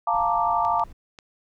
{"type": "chord", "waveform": "sine", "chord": "Bb major seventh", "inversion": "second", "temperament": "equal", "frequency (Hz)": [698.5, 880, 932.3, 1174.7], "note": ["F5", "A5", "Bb5", "D6"], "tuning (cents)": [0, 0, 0, 0], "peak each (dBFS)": -25, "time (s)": [0.07, 0.84], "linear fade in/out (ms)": 5}
{"type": "noise", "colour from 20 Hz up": "brown", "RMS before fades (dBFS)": -45, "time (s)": [0.13, 0.93], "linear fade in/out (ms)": 10}
{"type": "clicks", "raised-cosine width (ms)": 0.2, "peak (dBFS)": -25, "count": 3, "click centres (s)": [0.65, 0.796, 1.188]}
{"effects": []}